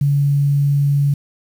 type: tone with quantisation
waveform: sine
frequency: 142.1 Hz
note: C#3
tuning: 43 cents sharp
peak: -12 dBFS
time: 0.01-1.14 s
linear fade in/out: 5 ms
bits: 7
effects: none